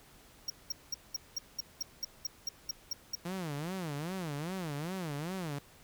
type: tone bursts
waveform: square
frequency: 5588 Hz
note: F8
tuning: in tune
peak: -32 dBFS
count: 13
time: 0.48-3.153 s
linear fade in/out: 5 ms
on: 21 ms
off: 200 ms
type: tone with vibrato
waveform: sawtooth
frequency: 164.81 Hz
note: E3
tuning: in tune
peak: -32 dBFS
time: 3.25-5.59 s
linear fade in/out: 5 ms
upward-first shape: sine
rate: 2.5 Hz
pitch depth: 260 cents each way
effects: pink hiss -59 dBFS RMS until 5.83 s